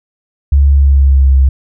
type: tone with pitch glide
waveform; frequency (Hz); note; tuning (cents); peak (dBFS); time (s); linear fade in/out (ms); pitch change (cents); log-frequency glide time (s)
sine; 70.1 to 66.82; C#2 to C2; +20 to +37; -4; 0.52-1.49; 5; -83; 0.71-1.36
effects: none